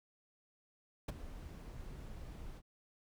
brown noise with ADSR envelope, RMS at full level -31 dBFS, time 1.08-2.62 s, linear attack 8 ms, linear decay 19 ms, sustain -17 dB, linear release 51 ms, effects none

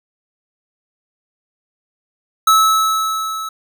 square tone with level ramp, 1300 Hz, E6, 24 cents flat, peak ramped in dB -8 to -24 dBFS, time 2.47-3.49 s, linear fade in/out 5 ms, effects none

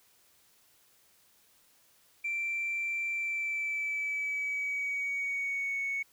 sine tone with pitch glide, 2349 to 2217 Hz, D7 to C#7, 0 to 0 cents, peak -29 dBFS, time 2.24-6.03 s, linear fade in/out 10 ms, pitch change -100 cents, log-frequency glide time 3.11-5.81 s, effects tanh soft clip ceiling -27 dBFS + white hiss -65 dBFS RMS until 6.12 s

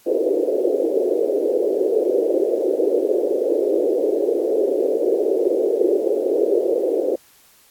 pink band-pass noise, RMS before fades -19 dBFS, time 0.06-7.16 s, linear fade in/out 10 ms, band 350 to 530 Hz, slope 48 dB/octave, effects white hiss -53 dBFS RMS until 7.7 s + AAC 64 kbps

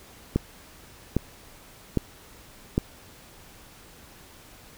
click train, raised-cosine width 3 ms, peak -8 dBFS, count 4, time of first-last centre 0.36-2.779 s, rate 1.24 Hz, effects pink hiss -50 dBFS RMS until 4.77 s

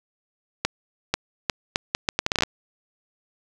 accelerating click train, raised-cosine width 0.2 ms, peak -3 dBFS, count 14, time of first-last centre 0.65-2.434 s, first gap 490 ms, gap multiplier 0.73, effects none

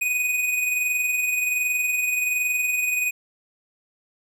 square tone with amplitude modulation, 2489 Hz, D#7, in tune, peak -20 dBFS, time 0.01-3.11 s, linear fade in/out 10 ms, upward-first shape sine, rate 21.3 Hz, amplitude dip 40%, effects none

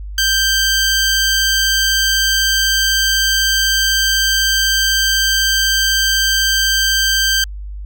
15% pulse tone, 1568 Hz, G6, in tune, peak -6 dBFS, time 0.18-7.44 s, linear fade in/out 2 ms, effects added 50 Hz sine -25 dBFS peak until 7.85 s

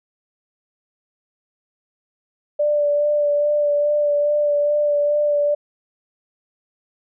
sine tone with vibrato, 587.3 Hz, D5, in tune, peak -15 dBFS, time 2.59-5.55 s, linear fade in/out 10 ms, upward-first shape sine, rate 2.4 Hz, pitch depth 18 cents each way, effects none

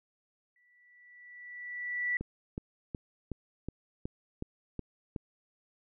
sine tone with exponential growth, 1960 Hz, B6, 14 cents flat, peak -27 dBFS, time 0.56-2.17 s, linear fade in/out 2 ms, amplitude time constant 350 ms
click train, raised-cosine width 3 ms, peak -23 dBFS, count 9, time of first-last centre 2.21-5.162 s, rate 2.71 Hz
effects none

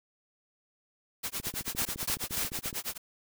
white noise with tremolo, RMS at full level -33 dBFS, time 1.23-2.98 s, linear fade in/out 10 ms, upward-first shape sine, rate 9.2 Hz, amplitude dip 100%
click train, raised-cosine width 3 ms, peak -28 dBFS, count 20, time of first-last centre 1.4-2.729 s, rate 14.3 Hz
white noise bursts, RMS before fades -31 dBFS, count 3, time 1.78-2.439 s, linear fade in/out 5 ms, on 73 ms, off 220 ms
effects none

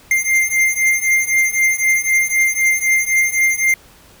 square beating tone pair, 2099 / 2102.9 Hz, C7 / C7, +5 / +8 cents, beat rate 3.9 Hz, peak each -18 / -16 dBFS, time 0.11-3.74 s, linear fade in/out 2 ms, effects pink hiss -46 dBFS RMS until 4.2 s

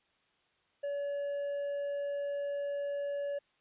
triangle tone, 569 Hz, C#5, 45 cents sharp, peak -31 dBFS, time 0.83-3.39 s, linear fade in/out 10 ms, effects white hiss -72 dBFS RMS until 3.6 s + resampled to 8000 Hz

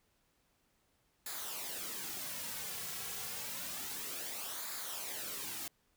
white noise with flanger, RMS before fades -42 dBFS, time 1.26-5.68 s, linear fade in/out 2 ms, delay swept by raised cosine 0.34 to 3.34 ms, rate 0.29 Hz, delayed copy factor -0.6, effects pink hiss -75 dBFS RMS until 5.96 s

